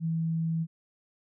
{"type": "tone", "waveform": "sine", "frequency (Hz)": 163.3, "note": "E3", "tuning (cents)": -16, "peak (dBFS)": -26, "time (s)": [0, 0.67], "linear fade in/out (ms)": 50, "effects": []}